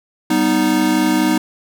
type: chord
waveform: square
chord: G augmented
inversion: none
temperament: equal with one note detuned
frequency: 194.64 / 246.9 / 311.1 Hz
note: G3 / B3 / D#4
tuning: -12 / 0 / 0 cents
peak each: -22 / -19 / -16 dBFS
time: 0.3-1.38 s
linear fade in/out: 5 ms
effects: none